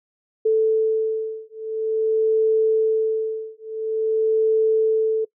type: beating tone pair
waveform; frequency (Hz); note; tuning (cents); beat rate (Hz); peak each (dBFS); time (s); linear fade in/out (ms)
sine; 440 / 440.48; A4 / A4; 0 / +2; 0.48; -20; 0.45-5.25; 10
effects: noise-tail reverb RT60 0.1 s tail -22 dB re dry